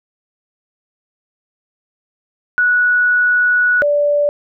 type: tone pair in turn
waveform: sine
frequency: 1469 / 583 Hz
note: F#6 / D5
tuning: -13 / -13 cents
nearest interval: octave + major third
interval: 1600 cents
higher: first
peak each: -10 / -11 dBFS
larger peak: first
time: 2.58-3.82 / 3.82-4.29 s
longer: first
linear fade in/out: 0 ms
effects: none